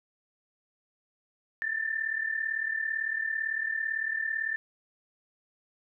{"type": "tone pair together", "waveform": "sine", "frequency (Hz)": [1753, 1790.9], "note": ["A6", "A6"], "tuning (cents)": [-7, 30], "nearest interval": "unison", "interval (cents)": 37, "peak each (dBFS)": [-33, -30], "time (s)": [1.62, 4.56], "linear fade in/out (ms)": 0, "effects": []}